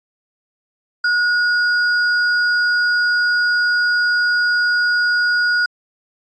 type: tone with sample-and-hold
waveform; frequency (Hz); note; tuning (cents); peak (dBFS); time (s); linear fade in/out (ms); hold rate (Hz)
sine; 1451; F#6; -34; -13; 1.04-5.66; 5; 6300
effects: resampled to 16000 Hz